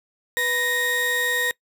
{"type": "tone pair together", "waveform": "35% pulse", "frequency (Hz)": [493.9, 1864.7], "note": ["B4", "A#6"], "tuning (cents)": [0, 0], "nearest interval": "octave + major seventh", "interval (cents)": 2300, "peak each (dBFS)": [-27, -20], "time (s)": [0.37, 1.51], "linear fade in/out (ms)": 0, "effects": ["noise-tail reverb RT60 0.1 s tail -22 dB re dry"]}